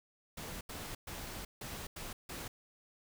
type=noise bursts at uneven times; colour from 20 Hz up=pink; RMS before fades=-44 dBFS; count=6; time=0.37-0.61 / 0.69-0.95 / 1.07-1.45 / 1.61-1.87 / 1.96-2.13 / 2.29-2.48 s; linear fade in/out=5 ms; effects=none